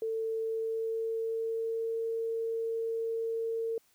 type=tone with pitch glide; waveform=sine; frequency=447 to 454.3 Hz; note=A4 to A#4; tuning=+27 to -45 cents; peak=-30 dBFS; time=0.02-3.78 s; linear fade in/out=2 ms; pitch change=+28 cents; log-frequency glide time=0.37-1.99 s; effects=white hiss -68 dBFS RMS until 3.94 s